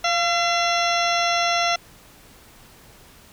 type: harmonic tone with a mistuned harmonic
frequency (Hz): 680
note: F5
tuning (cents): -46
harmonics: 1 / 2 / 3 / 4 / 5 / 6 / 8 / 9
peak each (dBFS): -22 / -25 / -27 / -28 / -29 / -30 / -31 / -32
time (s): 0.04-1.76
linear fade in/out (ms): 5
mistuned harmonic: 1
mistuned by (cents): +32
effects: pink hiss -49 dBFS RMS until 3.32 s